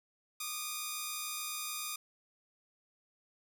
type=tone pair together; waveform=5% pulse; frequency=1163 / 1229.9 Hz; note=D6 / D#6; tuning=-17 / -20 cents; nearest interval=minor second; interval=97 cents; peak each=-33 / -26 dBFS; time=0.4-1.96 s; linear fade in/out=5 ms; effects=none